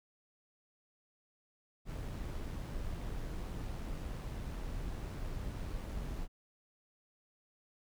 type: noise with amplitude modulation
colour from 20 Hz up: brown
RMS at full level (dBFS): -39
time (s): 1.85-6.28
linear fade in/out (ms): 50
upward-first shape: sine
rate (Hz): 89.5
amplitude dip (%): 25
effects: none